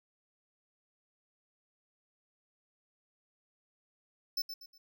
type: tone with echo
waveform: square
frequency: 5280 Hz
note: E8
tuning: 2 cents sharp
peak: -31 dBFS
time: 4.37-4.42 s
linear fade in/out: 5 ms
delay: 120 ms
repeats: 3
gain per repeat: -9 dB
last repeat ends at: 4.78 s
effects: none